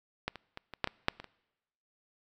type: clicks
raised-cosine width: 0.3 ms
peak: -16 / -27 / -25 / -26 / -11 / -18 / -9 / -26 / -30 dBFS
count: 9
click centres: 0.28 / 0.357 / 0.574 / 0.737 / 0.843 / 0.874 / 1.084 / 1.2 / 1.243 s
effects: noise-tail reverb RT60 1.0 s tail -25 dB re dry